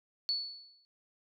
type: tone with exponential decay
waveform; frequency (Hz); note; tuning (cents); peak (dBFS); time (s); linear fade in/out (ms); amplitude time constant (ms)
sine; 4435; C#8; 0; -27; 0.29-0.85; 0; 120
effects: none